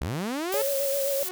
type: linear sweep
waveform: sawtooth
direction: up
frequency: 55 to 447.8 Hz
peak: -24 dBFS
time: 0.01-0.62 s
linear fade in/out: 5 ms
type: noise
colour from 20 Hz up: blue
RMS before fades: -31 dBFS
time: 0.52-1.29 s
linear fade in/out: 5 ms
type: tone with vibrato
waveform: sine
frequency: 554.4 Hz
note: C#5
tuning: in tune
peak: -25 dBFS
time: 0.54-1.23 s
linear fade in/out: 0 ms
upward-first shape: sine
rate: 7.7 Hz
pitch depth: 36 cents each way
type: tone with exponential growth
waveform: sawtooth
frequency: 366.9 Hz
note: F#4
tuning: 15 cents flat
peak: -29 dBFS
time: 1.11-1.31 s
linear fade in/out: 0 ms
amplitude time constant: 43 ms
effects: none